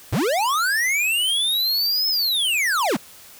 square linear two-way sweep, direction up then down, 69.3 to 5240 to 143.6 Hz, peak -19 dBFS, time 0.12-2.97 s, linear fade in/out 10 ms, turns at 2.09 s, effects white hiss -45 dBFS RMS until 3.39 s

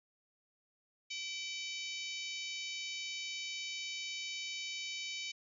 harmonic tone with a mistuned harmonic, 756 Hz, F#5, 37 cents sharp, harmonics 3 / 4 / 5 / 6 / 7 / 8 / 9, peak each -43 / -45 / -47 / -49 / -50 / -51 / -52 dBFS, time 1.1-5.32 s, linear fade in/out 10 ms, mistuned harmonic 3, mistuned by +39 cents, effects none

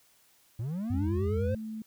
triangle linear sweep, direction up, 103.83 to 530 Hz, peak -29 dBFS, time 0.59-1.55 s, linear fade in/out 5 ms
sine tone with vibrato, 90.5 Hz, F#2, 38 cents flat, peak -28 dBFS, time 0.9-1.55 s, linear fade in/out 5 ms, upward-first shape triangle, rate 10 Hz, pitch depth 230 cents each way
sine tone with pitch glide, 205.6 to 219.1 Hz, G#3 to A3, -17 to -7 cents, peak -35 dBFS, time 0.94-1.82 s, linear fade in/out 2 ms, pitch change +110 cents, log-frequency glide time 1.45-1.51 s
effects white hiss -64 dBFS RMS until 1.86 s

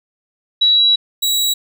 sine / sawtooth tone pair in turn, 3901 / 3886 Hz, B7 / B7, -22 / -29 cents, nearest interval unison, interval 7 cents, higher first, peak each -9 / -11 dBFS, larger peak first, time 0.61-0.96 / 1.22-1.54 s, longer first, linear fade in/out 10 ms, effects none

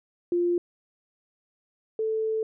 sine tone pair in turn, 349.2 / 440 Hz, F4 / A4, 0 / 0 cents, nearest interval major third, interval 400 cents, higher second, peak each -21 / -24 dBFS, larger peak first, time 0.32-0.58 / 1.99-2.43 s, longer second, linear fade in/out 2 ms, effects none

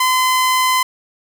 sawtooth tone, 1024 Hz, C6, 38 cents flat, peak -9 dBFS, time 0-0.83 s, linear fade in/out 5 ms, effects none

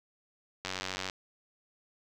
click train, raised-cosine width 0.2 ms, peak -17 dBFS, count 43, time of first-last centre 0.65-1.098 s, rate 93.7 Hz, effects none

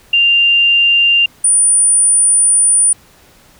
sine tone pair in turn, 2790 / 9404 Hz, F7 / D9, -2 / +1 cents, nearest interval octave + major sixth, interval 2103 cents, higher second, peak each -7 dBFS, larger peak neither, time 0.13-1.26 / 1.44-2.93 s, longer second, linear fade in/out 5 ms, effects pink hiss -46 dBFS RMS until 3.59 s

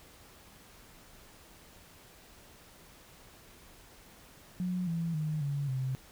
sine tone with pitch steps, 181 / 166.94 / 153.97 / 142.01 / 130.98 Hz, F#3 / E3 / D#3 / C#3 / C3, -38 / +22 / -18 / +42 / +2 cents, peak -30 dBFS, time 4.6-5.95 s, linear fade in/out 0 ms, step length 270 ms, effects pink hiss -56 dBFS RMS until 6.11 s

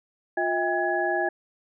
sine tone cluster, 354.2 / 643 / 801 / 1682 Hz, F4 / E5 / G5 / G#6, +24 / -43 / +37 / +22 cents, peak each -28 dBFS, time 0.37-1.29 s, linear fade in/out 5 ms, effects none

